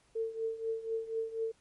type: tone with tremolo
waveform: sine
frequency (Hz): 449.3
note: A4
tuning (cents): +36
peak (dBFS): -29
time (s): 0.15-1.52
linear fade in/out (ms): 10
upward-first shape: triangle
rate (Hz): 4.1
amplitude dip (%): 85
effects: pink hiss -68 dBFS RMS until 1.6 s + MP3 48 kbps